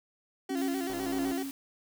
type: tone with vibrato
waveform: 30% pulse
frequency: 362.1 Hz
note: F#4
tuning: 37 cents flat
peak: -32 dBFS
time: 0.49-1.43 s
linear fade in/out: 5 ms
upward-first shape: square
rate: 7.9 Hz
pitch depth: 85 cents each way
type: tone with tremolo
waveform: sine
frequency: 274.3 Hz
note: C#4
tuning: 18 cents flat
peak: -28 dBFS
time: 0.5-1.51 s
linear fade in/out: 5 ms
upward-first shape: triangle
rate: 1.7 Hz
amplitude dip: 70%
type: noise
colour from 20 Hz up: white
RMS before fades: -46 dBFS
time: 0.57-1.51 s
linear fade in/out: 0 ms
type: click train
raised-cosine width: 1 ms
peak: -30 dBFS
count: 44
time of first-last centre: 0.9-1.322 s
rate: 102 Hz
effects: none